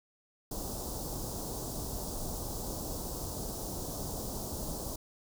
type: band-stop noise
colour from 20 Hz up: pink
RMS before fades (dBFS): -38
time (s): 0.51-4.96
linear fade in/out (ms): 5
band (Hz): 930 to 4900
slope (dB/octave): 24
effects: none